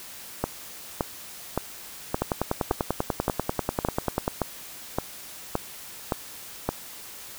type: two click trains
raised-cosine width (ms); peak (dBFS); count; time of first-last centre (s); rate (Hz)
1; -9 / -9; 12 / 22; 0.44-6.69 / 2.22-4.279; 1.76 / 10.2
effects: white hiss -42 dBFS RMS until 7.38 s